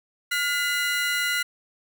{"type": "tone pair together", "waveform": "30% pulse", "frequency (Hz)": [1425.4, 2014], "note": ["F6", "B6"], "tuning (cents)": [35, 33], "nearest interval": "tritone", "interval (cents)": 598, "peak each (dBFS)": -23, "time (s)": [0.31, 1.43], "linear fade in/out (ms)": 10, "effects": []}